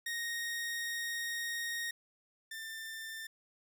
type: tone pair in turn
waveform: sawtooth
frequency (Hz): 1864.7 / 1787.2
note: A#6 / A6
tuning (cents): 0 / +27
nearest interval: minor second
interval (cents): 73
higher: first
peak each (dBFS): -32 / -38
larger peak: first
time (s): 0.06-1.91 / 2.51-3.27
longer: first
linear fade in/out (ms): 5
effects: 12-bit